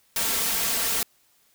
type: noise with comb filter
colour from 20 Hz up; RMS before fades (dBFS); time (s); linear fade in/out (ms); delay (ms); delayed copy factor
white; -25; 0.16-1.03; 2; 4.4; +0.65
effects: white hiss -63 dBFS RMS until 1.54 s